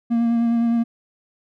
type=tone with vibrato; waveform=triangle; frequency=233.1 Hz; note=A#3; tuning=in tune; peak=-14 dBFS; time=0.1-0.84 s; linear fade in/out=20 ms; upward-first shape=triangle; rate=9.7 Hz; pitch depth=21 cents each way; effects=none